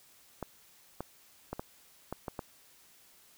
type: clicks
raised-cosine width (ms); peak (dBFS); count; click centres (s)
1; -22; 7; 0.427 / 1.006 / 1.53 / 1.595 / 2.126 / 2.282 / 2.392
effects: white hiss -61 dBFS RMS until 3.37 s